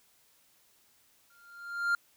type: tone with exponential growth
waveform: triangle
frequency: 1396.9 Hz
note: F6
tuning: in tune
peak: -21 dBFS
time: 1.3-1.95 s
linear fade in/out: 2 ms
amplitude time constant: 140 ms
effects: white hiss -66 dBFS RMS until 2.16 s